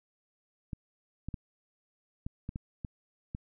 clicks, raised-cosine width 5 ms, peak -24 dBFS, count 8, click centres 0.732 / 1.286 / 1.342 / 2.265 / 2.491 / 2.559 / 2.848 / 3.349 s, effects none

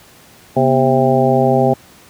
harmonic tone with a mistuned harmonic, 132.3 Hz, C3, 20 cents sharp, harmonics 1 / 2 / 3 / 4 / 5 / 6, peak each -17 / -17 / -17 / -17 / -17 / -17 dBFS, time 0.56-1.74 s, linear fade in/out 10 ms, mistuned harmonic 2, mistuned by -130 cents, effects pink hiss -44 dBFS RMS until 2.09 s + high-pass 80 Hz 12 dB/octave

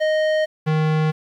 square tone pair in turn, 621 / 155.83 Hz, D#5 / D#3, -3 / +3 cents, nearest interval 2 octaves, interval 2394 cents, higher first, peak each -17 dBFS, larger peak neither, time 0-0.46 / 0.66-1.12 s, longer neither, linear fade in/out 20 ms, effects low-pass 3000 Hz 12 dB/octave + 9-bit

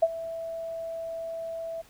sine tone with ADSR envelope, 659.3 Hz, E5, in tune, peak -15 dBFS, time 0.02-1.82 s, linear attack 10 ms, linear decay 42 ms, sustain -17 dB, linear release 14 ms, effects pink hiss -57 dBFS RMS until 1.89 s

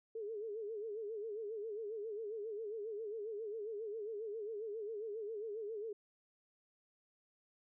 sine tone with vibrato, 430.1 Hz, A4, 39 cents flat, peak -40 dBFS, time 0.15-5.93 s, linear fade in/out 5 ms, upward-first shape sine, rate 7.4 Hz, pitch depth 110 cents each way, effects none

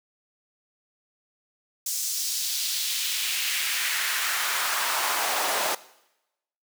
pink noise with high-pass filter sweep, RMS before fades -27 dBFS, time 1.86-5.75 s, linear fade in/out 5 ms, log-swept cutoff 6600 to 600 Hz, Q 1.5, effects noise-tail reverb RT60 0.9 s tail -19 dB re dry

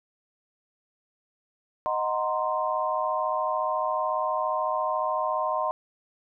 sine chord, C half-diminished seventh, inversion first, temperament equal, 622.3 / 740 / 932.3 / 1046.5 Hz, Eb5 / Gb5 / Bb5 / C6, 0 / 0 / 0 / 0 cents, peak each -29 / -32 / -31 / -28 dBFS, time 1.86-5.71 s, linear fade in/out 0 ms, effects none

